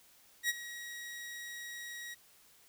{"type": "tone with ADSR envelope", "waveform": "sawtooth", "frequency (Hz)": 1903, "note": "A#6", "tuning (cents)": 35, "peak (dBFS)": -24, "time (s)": [0.43, 2.15], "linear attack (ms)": 62, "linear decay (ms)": 29, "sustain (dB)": -15, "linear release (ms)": 18, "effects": ["white hiss -63 dBFS RMS until 2.68 s"]}